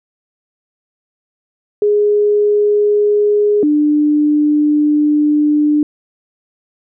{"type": "tone pair in turn", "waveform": "sine", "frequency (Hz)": [415.3, 298.1], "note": ["G#4", "D4"], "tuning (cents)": [0, 26], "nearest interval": "tritone", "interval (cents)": 574, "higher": "first", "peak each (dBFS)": -9, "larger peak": "neither", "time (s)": [[1.82, 3.63], [3.63, 5.83]], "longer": "second", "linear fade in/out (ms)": 2, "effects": []}